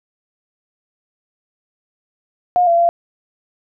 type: tone with pitch steps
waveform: sine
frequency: 715 / 681 / 686 Hz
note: F5 / F5 / F5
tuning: +41 / -44 / -31 cents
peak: -10 dBFS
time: 2.56-2.89 s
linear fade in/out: 0 ms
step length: 110 ms
effects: none